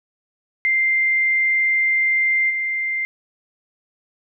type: tone with level steps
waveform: sine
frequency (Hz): 2093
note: C7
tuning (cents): 0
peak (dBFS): -15 / -20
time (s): 0.65-3.05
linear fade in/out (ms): 0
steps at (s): 2.49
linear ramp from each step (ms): 20
effects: none